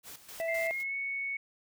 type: noise with tremolo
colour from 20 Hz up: white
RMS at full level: -46 dBFS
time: 0.03-0.84 s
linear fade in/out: 50 ms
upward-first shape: square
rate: 3.9 Hz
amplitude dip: 70%
type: harmonic tone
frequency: 659.3 Hz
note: E5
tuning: in tune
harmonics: 1 / 3 / 4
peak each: -31 / -40 / -49 dBFS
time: 0.4-0.71 s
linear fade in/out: 0 ms
type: tone with pitch glide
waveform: sine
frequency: 2093 to 2217 Hz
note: C7 to C#7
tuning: 0 to 0 cents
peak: -32 dBFS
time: 0.48-1.37 s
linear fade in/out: 5 ms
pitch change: +100 cents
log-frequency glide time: 0.61-0.95 s
effects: none